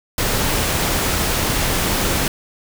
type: noise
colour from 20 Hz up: pink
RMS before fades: -19 dBFS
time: 0.18-2.28 s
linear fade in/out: 2 ms
effects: none